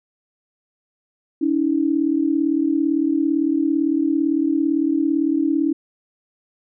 sine tone pair together, 284 / 321.8 Hz, C#4 / E4, +42 / -42 cents, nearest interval major second, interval 216 cents, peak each -19 dBFS, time 1.41-5.73 s, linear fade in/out 10 ms, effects none

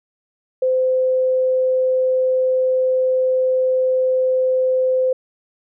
sine tone, 515 Hz, C5, 28 cents flat, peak -14 dBFS, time 0.62-5.13 s, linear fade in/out 5 ms, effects none

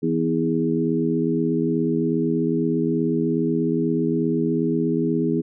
harmonic tone with a mistuned harmonic, 82.41 Hz, E2, in tune, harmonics 2 / 3 / 4 / 5, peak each -25 / -23 / -24 / -25 dBFS, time 0.02-5.42 s, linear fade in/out 20 ms, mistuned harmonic 4, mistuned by -30 cents, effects none

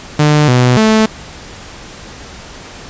sawtooth tone with pitch steps, 149.8 / 124.6 / 218.7 Hz, D3 / B2 / A3, +35 / +16 / -10 cents, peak -3 dBFS, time 0.19-1.06 s, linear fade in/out 5 ms, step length 290 ms, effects pink hiss -32 dBFS RMS until 2.89 s + resampled to 16000 Hz

